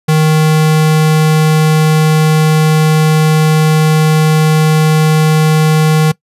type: tone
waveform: square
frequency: 155.9 Hz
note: D#3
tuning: 4 cents sharp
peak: -7 dBFS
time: 0.08-6.12 s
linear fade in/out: 10 ms
effects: noise-tail reverb RT60 0.1 s tail -21 dB re dry + resampled to 32000 Hz